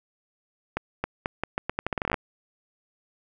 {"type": "accelerating click train", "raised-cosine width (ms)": 0.5, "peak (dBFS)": -11, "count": 17, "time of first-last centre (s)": [0.77, 2.142], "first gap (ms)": 270, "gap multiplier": 0.81, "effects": []}